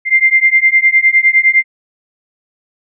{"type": "beating tone pair", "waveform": "sine", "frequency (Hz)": [2091, 2100.8], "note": ["C7", "C7"], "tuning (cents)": [-2, 6], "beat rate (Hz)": 9.8, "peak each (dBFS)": -10, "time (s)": [0.05, 1.64], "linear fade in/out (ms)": 50, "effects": []}